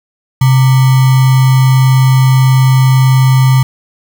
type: tone with sample-and-hold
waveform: sine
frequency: 130.81 Hz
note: C3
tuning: in tune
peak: -4 dBFS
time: 0.41-3.63 s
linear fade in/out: 5 ms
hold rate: 1050 Hz
effects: none